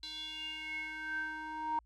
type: tone with band-pass filter sweep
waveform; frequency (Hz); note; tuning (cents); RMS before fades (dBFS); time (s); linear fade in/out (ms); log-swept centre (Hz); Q
square; 311.9; D#4; +4; -40; 0.03-1.79; 2; 4000 to 940; 7.9
effects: added 56 Hz sine -62 dBFS peak until 1.85 s